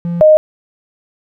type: tone pair in turn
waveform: triangle / sine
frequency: 171.7 / 618.1 Hz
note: F3 / D#5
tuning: -29 / -12 cents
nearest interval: octave + minor seventh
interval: 2217 cents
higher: second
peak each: -14 / -3 dBFS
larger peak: second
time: 0.05-0.21 / 0.21-0.37 s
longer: neither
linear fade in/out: 0 ms
effects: none